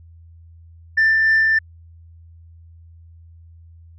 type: tone with tremolo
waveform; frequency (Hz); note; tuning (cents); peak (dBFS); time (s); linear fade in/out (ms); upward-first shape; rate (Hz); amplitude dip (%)
sine; 1778; A6; +18; -10; 0.97-1.59; 10; sine; 3.4; 25
effects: tanh soft clip ceiling -10 dBFS + added 83 Hz sine -42 dBFS peak until 3.98 s